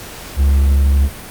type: tone with vibrato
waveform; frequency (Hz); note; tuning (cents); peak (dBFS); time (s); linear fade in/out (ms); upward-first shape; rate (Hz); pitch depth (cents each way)
triangle; 69.3; C#2; 0; -7; 0.36-1.1; 50; triangle; 12; 15
effects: pink hiss -32 dBFS RMS until 1.3 s + Opus 48 kbps